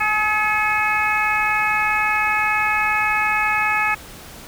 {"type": "harmonic tone with a mistuned harmonic", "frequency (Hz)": 425.1, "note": "G#4", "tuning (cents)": 40, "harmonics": [2, 3, 4, 5, 6], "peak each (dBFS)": [-23, -23, -23, -23, -23], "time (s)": [0, 3.95], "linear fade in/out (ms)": 10, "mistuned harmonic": 5, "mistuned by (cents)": 44, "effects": ["pink hiss -39 dBFS RMS until 4.47 s"]}